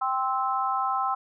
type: harmonic tone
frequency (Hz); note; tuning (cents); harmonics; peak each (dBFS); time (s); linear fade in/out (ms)
261.6; C4; 0; 3 / 4 / 5; -28 / -28 / -28; 0.01-1.15; 10
effects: none